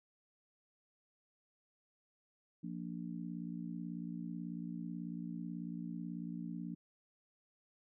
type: harmonic tone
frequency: 58.2 Hz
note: A#1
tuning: 2 cents flat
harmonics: 3 / 4 / 5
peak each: -43 / -45 / -47 dBFS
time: 2.63-6.75 s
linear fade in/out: 10 ms
effects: none